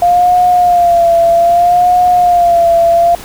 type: tone with vibrato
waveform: sine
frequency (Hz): 698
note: F5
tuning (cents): -1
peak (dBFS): -5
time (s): 0.02-3.15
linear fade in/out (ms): 2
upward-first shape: sine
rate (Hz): 0.63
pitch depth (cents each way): 55
effects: added 50 Hz sine -36 dBFS peak until 3.24 s + pink hiss -30 dBFS RMS until 3.24 s